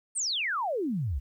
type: exponential sweep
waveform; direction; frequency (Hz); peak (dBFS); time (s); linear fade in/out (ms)
sine; down; 9210 to 58.27; -27; 0.15-1.2; 20
effects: 11-bit